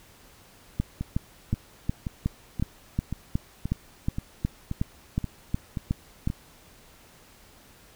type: two click trains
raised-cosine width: 5 ms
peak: -17 / -12 dBFS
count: 11 / 16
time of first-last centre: 1.01-6.301 / 0.8-6.274 s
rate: 1.89 / 2.74 Hz
effects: pink hiss -54 dBFS RMS until 7.95 s